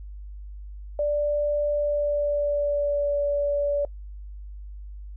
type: tone with pitch glide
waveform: sine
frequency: 587.3 to 575.5 Hz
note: D5 to D5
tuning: 0 to -35 cents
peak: -21 dBFS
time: 0.99-3.85 s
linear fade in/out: 2 ms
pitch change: -35 cents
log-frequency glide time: 1.68-3.17 s
effects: noise-tail reverb RT60 0.1 s tail -22 dB re dry + added 50 Hz sine -36 dBFS peak until 5.16 s